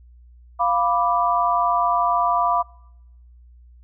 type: chord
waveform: sine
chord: B diminished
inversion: second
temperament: equal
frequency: 698.5 / 987.8 / 1174.7 Hz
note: F5 / B5 / D6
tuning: 0 / 0 / 0 cents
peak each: -21 dBFS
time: 0.59-2.63 s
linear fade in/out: 20 ms
effects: noise-tail reverb RT60 0.9 s tail -26 dB re dry + added 60 Hz sine -45 dBFS peak until 3.83 s